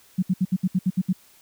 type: tone bursts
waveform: sine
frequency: 185 Hz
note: F#3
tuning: in tune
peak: -17 dBFS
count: 9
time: 0.18-1.13 s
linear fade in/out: 10 ms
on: 46 ms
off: 67 ms
effects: white hiss -55 dBFS RMS until 1.41 s